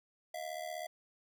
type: ring-modulated tone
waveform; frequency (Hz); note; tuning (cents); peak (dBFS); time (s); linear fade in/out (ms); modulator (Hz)
square; 669; E5; +25; -37; 0.34-0.87; 5; 38
effects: none